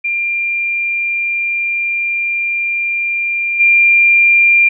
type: tone with level steps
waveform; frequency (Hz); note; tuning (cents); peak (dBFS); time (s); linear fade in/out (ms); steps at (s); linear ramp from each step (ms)
sine; 2388; D7; +28; -14 / -6; 0.04-4.69; 10; 3.59; 20
effects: none